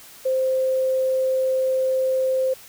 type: tone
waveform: sine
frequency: 522 Hz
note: C5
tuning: 4 cents flat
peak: -18 dBFS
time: 0.25-2.54 s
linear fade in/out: 10 ms
effects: white hiss -45 dBFS RMS until 2.68 s

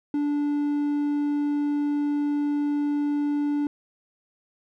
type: tone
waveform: triangle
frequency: 291.3 Hz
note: D4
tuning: 14 cents flat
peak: -20 dBFS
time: 0.14-3.67 s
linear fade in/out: 2 ms
effects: none

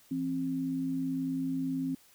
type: tone pair together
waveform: sine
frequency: 167.32 / 265.6 Hz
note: E3 / C4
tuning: +26 / +26 cents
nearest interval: minor sixth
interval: 800 cents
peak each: -38 / -30 dBFS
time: 0.11-1.95 s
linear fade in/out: 5 ms
effects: white hiss -61 dBFS RMS until 2.14 s

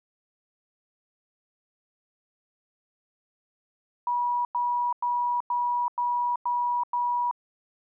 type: tone bursts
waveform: sine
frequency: 969 Hz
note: B5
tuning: 33 cents flat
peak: -23 dBFS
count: 7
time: 4.07-7.312 s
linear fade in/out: 2 ms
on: 380 ms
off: 97 ms
effects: none

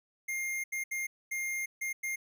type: tone bursts at uneven times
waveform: square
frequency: 2119 Hz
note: C7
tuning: 21 cents sharp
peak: -33 dBFS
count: 6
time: 0.28-0.64 / 0.72-0.84 / 0.91-1.07 / 1.31-1.66 / 1.81-1.93 / 2.03-2.16 s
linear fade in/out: 10 ms
effects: none

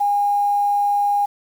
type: tone with quantisation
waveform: sine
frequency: 815 Hz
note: G#5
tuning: 33 cents flat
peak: -15 dBFS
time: 0-1.26 s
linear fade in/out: 10 ms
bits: 7
effects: none

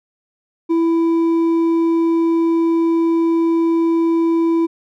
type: tone with hard clipping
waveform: sine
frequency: 331.5 Hz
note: E4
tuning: 10 cents sharp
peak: -14 dBFS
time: 0.69-4.67 s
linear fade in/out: 20 ms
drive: 4 dB
effects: none

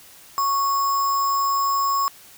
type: tone with sample-and-hold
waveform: sine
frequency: 1108.7 Hz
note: C#6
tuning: in tune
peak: -18 dBFS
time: 0.38-2.08 s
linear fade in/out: 0 ms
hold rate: 6300 Hz
effects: white hiss -47 dBFS RMS until 2.37 s

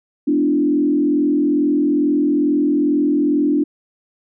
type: tone with frequency modulation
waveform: sine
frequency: 293.7 Hz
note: D4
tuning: in tune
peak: -13 dBFS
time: 0.27-3.64 s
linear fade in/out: 10 ms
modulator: 42.3 Hz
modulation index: 0.93
effects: none

